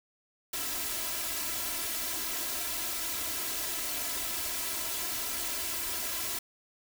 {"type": "noise with comb filter", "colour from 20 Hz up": "white", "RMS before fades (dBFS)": -34, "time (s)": [0.53, 6.39], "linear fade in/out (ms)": 5, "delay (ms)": 3, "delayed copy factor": 1, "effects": []}